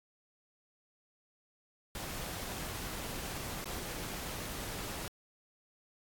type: noise with dropouts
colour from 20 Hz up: pink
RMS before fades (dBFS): -41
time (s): 1.95-5.08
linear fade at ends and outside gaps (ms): 1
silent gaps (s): 3.644-3.657
effects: AAC 64 kbps